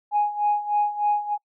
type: tone with tremolo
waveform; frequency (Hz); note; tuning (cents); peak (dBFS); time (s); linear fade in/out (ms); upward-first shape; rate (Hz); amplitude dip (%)
sine; 830.6; G#5; 0; -16; 0.11-1.38; 50; sine; 3.3; 80
effects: noise-tail reverb RT60 0.1 s tail -26 dB re dry + tanh soft clip ceiling -13 dBFS